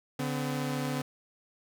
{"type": "tone pair together", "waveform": "sawtooth", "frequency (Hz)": [144.07, 254.2], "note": ["D3", "C4"], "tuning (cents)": [-33, -50], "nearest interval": "minor seventh", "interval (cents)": 983, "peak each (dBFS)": [-29, -29], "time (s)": [0.19, 1.02], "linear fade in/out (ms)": 5, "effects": []}